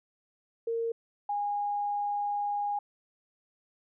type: tone pair in turn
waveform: sine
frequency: 460 / 819.6 Hz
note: A#4 / G#5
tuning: -23 / -23 cents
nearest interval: minor seventh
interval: 1000 cents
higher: second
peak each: -28 dBFS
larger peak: neither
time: 0.67-0.92 / 1.29-2.79 s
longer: second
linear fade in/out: 5 ms
effects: none